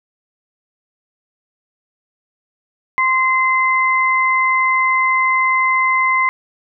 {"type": "tone pair together", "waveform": "sine", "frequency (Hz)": [1046.5, 2063], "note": ["C6", "C7"], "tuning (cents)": [0, -25], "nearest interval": "octave", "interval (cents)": 1175, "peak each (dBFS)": -15, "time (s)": [2.98, 6.29], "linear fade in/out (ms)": 0, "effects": []}